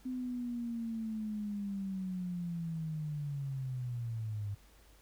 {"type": "linear sweep", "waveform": "sine", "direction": "down", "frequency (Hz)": [256.8, 99.8], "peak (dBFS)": -35, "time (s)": [0.05, 4.55], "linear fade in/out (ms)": 10, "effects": ["added 50 Hz sine -61 dBFS peak until 5.01 s", "pink hiss -64 dBFS RMS until 5.01 s"]}